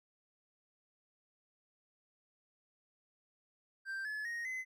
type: tone with pitch steps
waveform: triangle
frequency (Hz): 1572 / 1714.3 / 1869.4 / 2039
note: G6 / A6 / A#6 / C7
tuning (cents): +4 / -46 / +4 / -45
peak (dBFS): -36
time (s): 3.85-4.65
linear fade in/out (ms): 50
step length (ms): 200
effects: none